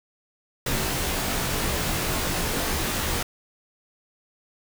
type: noise with comb filter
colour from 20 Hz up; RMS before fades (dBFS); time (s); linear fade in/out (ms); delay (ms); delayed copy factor
pink; -26; 0.66-3.23; 5; 20; -1
effects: none